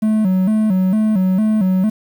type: tone with vibrato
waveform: triangle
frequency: 201 Hz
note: G3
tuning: 44 cents sharp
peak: -10 dBFS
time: 0.02-1.9 s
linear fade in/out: 10 ms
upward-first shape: square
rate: 2.2 Hz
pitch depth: 130 cents each way
effects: 7-bit